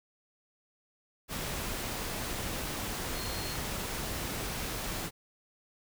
sine tone in noise, 4263 Hz, C8, 32 cents sharp, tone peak -43 dBFS, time 3.13-3.58 s, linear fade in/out 50 ms, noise pink, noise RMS -36 dBFS, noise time 1.28-5.11 s, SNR -10 dB, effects none

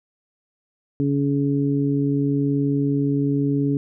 harmonic tone, 140.9 Hz, C#3, 29 cents sharp, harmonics 1 / 2 / 3, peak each -22 / -20 / -28 dBFS, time 1-3.77 s, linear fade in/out 0 ms, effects none

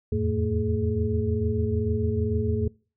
sine tone cluster, 80.4 / 87.1 / 109.4 / 224.6 / 422.7 Hz, E2 / F2 / A2 / A3 / G#4, -43 / -4 / -9 / +36 / +31 cents, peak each -33 / -27 / -28 / -29 / -28 dBFS, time 0.12-2.68 s, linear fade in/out 5 ms, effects noise-tail reverb RT60 0.4 s tail -25 dB re dry

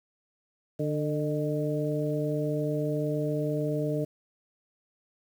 harmonic tone with a mistuned harmonic, 148.8 Hz, D3, 23 cents sharp, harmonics 1 / 2 / 3 / 4, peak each -30 / -32 / -32 / -33 dBFS, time 0.79-4.05 s, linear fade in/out 10 ms, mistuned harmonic 4, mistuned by +40 cents, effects 9-bit

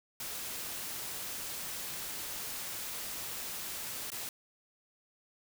white noise with dropouts, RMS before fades -40 dBFS, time 0.2-4.29 s, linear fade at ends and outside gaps 2 ms, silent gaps 4.103-4.118 s, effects none

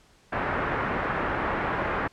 white low-pass noise, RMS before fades -28 dBFS, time 0.32-2.08 s, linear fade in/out 10 ms, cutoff 1700 Hz, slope 24 dB/octave, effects pink hiss -59 dBFS RMS until 2.12 s + low-pass 8000 Hz 12 dB/octave

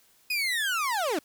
30% pulse linear sweep, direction down, 2525 to 269.8 Hz, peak -23 dBFS, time 0.3-1.19 s, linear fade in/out 5 ms, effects white hiss -62 dBFS RMS until 1.24 s

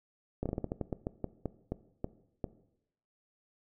slowing click train, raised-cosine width 2 ms, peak -20 dBFS, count 15, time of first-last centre 0.43-2.442 s, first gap 27 ms, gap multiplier 1.23, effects noise-tail reverb RT60 0.8 s tail -17 dB re dry

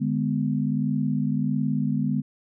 sine chord, G# diminished, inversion second, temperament just, 149.51 / 207.7 / 249.2 Hz, D3 / G#3 / B3, +31 / 0 / +16 cents, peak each -26 dBFS, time 0-2.22 s, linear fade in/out 20 ms, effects none

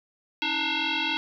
sine tone with frequency modulation, 277.2 Hz, C#4, in tune, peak -24 dBFS, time 0.42-1.17 s, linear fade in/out 0 ms, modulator 598 Hz, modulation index 6.1, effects none

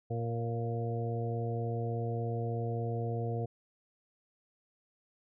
harmonic tone with a mistuned harmonic, 116.54 Hz, A#2, in tune, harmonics 1 / 2 / 3 / 4 / 5 / 6, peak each -33 / -43 / -44 / -38 / -48 / -42 dBFS, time 0.1-3.46 s, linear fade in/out 10 ms, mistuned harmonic 5, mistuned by -35 cents, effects none

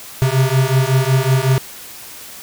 square beating tone pair, 129.2 / 134.6 Hz, C3 / C3, -21 / +49 cents, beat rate 5.4 Hz, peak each -16 / -16 dBFS, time 0.22-1.58 s, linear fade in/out 0 ms, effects white hiss -35 dBFS RMS until 2.42 s

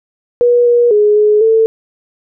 sine tone with pitch steps, 483.3 / 479 / 418.2 / 421.7 / 446.2 Hz, B4 / A#4 / G#4 / G#4 / A4, -38 / +47 / +12 / +26 / +24 cents, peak -6 dBFS, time 0.41-1.66 s, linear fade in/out 0 ms, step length 250 ms, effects none

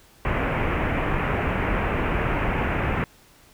pink low-pass noise, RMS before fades -24 dBFS, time 0.25-3.04 s, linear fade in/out 0 ms, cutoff 2600 Hz, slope 48 dB/octave, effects pink hiss -54 dBFS RMS until 3.53 s

